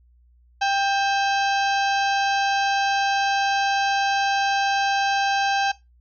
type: harmonic tone with a mistuned harmonic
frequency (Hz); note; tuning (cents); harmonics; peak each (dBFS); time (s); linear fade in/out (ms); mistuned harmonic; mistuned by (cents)
791; G5; +15; 1 / 2 / 3 / 4 / 5 / 6 / 7 / 8; -20 / -26 / -30 / -32 / -34 / -36 / -37 / -38; 0.61-5.72; 10; 3; +150
effects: noise-tail reverb RT60 0.2 s tail -19 dB re dry + added 60 Hz sine -53 dBFS peak until 6 s